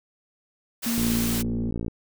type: noise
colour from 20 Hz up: white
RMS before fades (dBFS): -30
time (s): 0.82-1.43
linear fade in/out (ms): 20
type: tone with pitch glide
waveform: sine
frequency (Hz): 233.1 to 231.1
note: A#3 to A#3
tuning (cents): 0 to -15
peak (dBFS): -24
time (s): 0.86-1.71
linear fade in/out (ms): 5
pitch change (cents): -15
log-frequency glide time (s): 1.15-1.4
type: click train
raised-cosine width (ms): 3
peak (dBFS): -17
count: 53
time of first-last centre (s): 0.98-1.881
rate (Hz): 57.7
effects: none